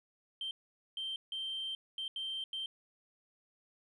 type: tone bursts at uneven times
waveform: sine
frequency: 3136 Hz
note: G7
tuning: in tune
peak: -35 dBFS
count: 6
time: 0.41-0.51 / 0.97-1.16 / 1.32-1.75 / 1.98-2.08 / 2.16-2.44 / 2.53-2.66 s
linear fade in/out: 2 ms
effects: tanh soft clip ceiling -33 dBFS

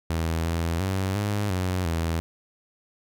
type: tone with pitch steps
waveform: sawtooth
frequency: 81.9 / 83.4 / 95.4 / 103 / 91.9 / 82.5 Hz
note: E2 / E2 / G2 / G#2 / F#2 / E2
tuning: -11 / +21 / -47 / -14 / -11 / +2 cents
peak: -20 dBFS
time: 0.1-2.2 s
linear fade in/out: 0 ms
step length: 350 ms
effects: none

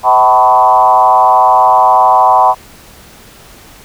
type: tone with frequency modulation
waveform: sine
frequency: 880 Hz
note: A5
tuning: in tune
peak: -4 dBFS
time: 0.03-2.55 s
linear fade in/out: 50 ms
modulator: 119 Hz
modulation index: 1.7
effects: pink hiss -38 dBFS RMS until 3.84 s

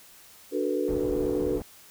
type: chord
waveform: sine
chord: B minor seventh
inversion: first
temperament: equal with one note detuned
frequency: 293.7 / 370 / 440 / 489.9 Hz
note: D4 / F#4 / A4 / B4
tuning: 0 / 0 / 0 / -14 cents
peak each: -30 dBFS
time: 0.51-1.61 s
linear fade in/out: 50 ms
type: low-pass noise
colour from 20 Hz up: pink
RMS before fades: -36 dBFS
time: 0.88-1.62 s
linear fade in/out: 0 ms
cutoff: 620 Hz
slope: 12 dB/octave
effects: white hiss -52 dBFS RMS until 1.9 s

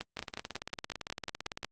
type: two click trains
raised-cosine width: 0.2 ms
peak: -20 / -18 dBFS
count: 27 / 10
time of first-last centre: 0.17-1.631 / 0.01-1.646 s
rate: 17.8 / 5.5 Hz
effects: Opus 24 kbps

